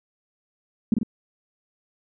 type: tone with echo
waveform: sine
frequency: 220 Hz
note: A3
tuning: in tune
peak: -14 dBFS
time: 0.92-0.94 s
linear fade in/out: 2 ms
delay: 46 ms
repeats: 2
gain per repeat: -4 dB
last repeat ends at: 1.032 s
effects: none